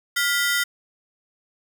sawtooth ring-modulated tone, 1692 Hz, G#6, 32 cents sharp, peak -13 dBFS, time 0.16-0.64 s, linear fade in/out 10 ms, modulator 281 Hz, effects none

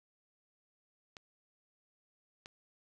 clicks, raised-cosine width 0.2 ms, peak -30 dBFS, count 2, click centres 1.168 / 2.459 s, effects none

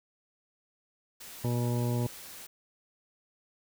white noise, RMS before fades -46 dBFS, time 1.2-2.47 s, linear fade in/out 10 ms
harmonic tone, 120.6 Hz, B2, 41 cents flat, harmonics 1 / 2 / 3 / 4 / 5 / 7 / 8, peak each -28 / -34 / -38 / -40 / -42 / -45 / -46 dBFS, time 1.44-2.07 s, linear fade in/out 5 ms
effects none

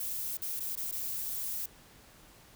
violet noise with dropouts, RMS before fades -36 dBFS, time 0-1.66 s, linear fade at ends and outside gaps 5 ms, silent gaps 0.372-0.419 / 0.597-0.603 / 0.756-0.772 / 0.914-0.922 s, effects pink hiss -57 dBFS RMS until 2.55 s

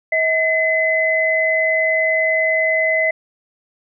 sine tone pair together, 640 / 2030 Hz, D#5 / B6, +49 / +47 cents, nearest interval octave + minor sixth, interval 1998 cents, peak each -18 / -16 dBFS, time 0.12-3.11 s, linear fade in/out 5 ms, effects none

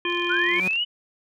harmonic tone, 349.2 Hz, F4, in tune, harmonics 1 / 3 / 5 / 7 / 9, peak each -27 / -30 / -31 / -28 / -30 dBFS, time 0.05-0.6 s, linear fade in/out 2 ms
click train, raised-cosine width 0.2 ms, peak -25 dBFS, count 28, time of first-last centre 0.1-0.757 s, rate 41.1 Hz
sine linear sweep, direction up, 1388 to 3005 Hz, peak -21 dBFS, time 0.29-0.85 s, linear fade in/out 20 ms
sawtooth tone with exponential growth, 185 Hz, F#3, in tune, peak -22 dBFS, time 0.37-0.68 s, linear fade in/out 2 ms, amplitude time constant 67 ms
effects none

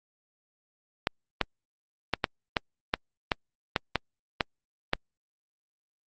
clicks, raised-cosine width 0.3 ms, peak -7 dBFS, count 11, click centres 1.071 / 1.413 / 2.137 / 2.242 / 2.568 / 2.939 / 3.318 / 3.762 / 3.957 / 4.408 / 4.934 s, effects Opus 48 kbps

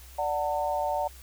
sine chord, D major, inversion none, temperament equal with one note detuned, 587.3 / 740 / 900.6 Hz, D5 / F#5 / A5, 0 / 0 / +40 cents, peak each -30 dBFS, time 0.18-1.08 s, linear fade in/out 10 ms, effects added 64 Hz sine -47 dBFS peak until 1.22 s + white hiss -52 dBFS RMS until 1.22 s

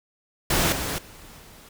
pink noise with level steps, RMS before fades -21 / -28 / -46 / -48 dBFS, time 0.5-1.69 s, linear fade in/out 5 ms, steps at 0.72 / 0.98 / 1.39 s, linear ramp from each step 5 ms, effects none

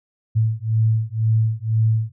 sine beating tone pair, 110 / 112 Hz, A2 / A2, 0 / +31 cents, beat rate 2 Hz, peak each -19 dBFS, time 0.35-2.12 s, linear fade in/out 20 ms, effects none

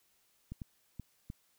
clicks, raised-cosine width 5 ms, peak -29 dBFS, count 4, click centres 0.52 / 0.618 / 0.997 / 1.301 s, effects white hiss -72 dBFS RMS until 1.58 s

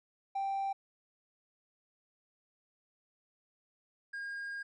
triangle tone pair in turn, 784 / 1621.4 Hz, G5 / G#6, 0 / -42 cents, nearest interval octave + minor second, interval 1258 cents, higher second, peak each -29 / -36 dBFS, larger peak first, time 0.35-0.73 / 4.13-4.63 s, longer second, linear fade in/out 10 ms, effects tanh soft clip ceiling -27 dBFS + resampled to 22050 Hz

